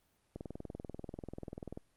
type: click train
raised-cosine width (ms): 2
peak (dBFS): -29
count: 30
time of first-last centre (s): 0.36-1.775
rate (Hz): 20.5
effects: pink hiss -74 dBFS RMS until 1.96 s + Opus 32 kbps